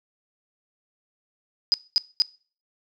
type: tone bursts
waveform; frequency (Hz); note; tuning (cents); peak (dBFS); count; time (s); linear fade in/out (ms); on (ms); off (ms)
sine; 4978; D#8; 0; -15; 3; 1.72-2.22; 0; 20; 220
effects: noise-tail reverb RT60 0.4 s tail -22 dB re dry